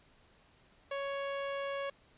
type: tone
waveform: sawtooth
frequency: 556 Hz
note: C#5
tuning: 5 cents sharp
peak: -31 dBFS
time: 0.91-1.9 s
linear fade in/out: 5 ms
effects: pink hiss -65 dBFS RMS until 2.17 s + resampled to 8000 Hz